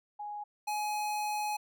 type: tone pair in turn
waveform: sine / square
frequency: 830.6 / 841.2 Hz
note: G#5 / G#5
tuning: 0 / +22 cents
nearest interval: unison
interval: 22 cents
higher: second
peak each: -37 / -32 dBFS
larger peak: second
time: 0.19-0.44 / 0.67-1.57 s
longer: second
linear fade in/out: 10 ms
effects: none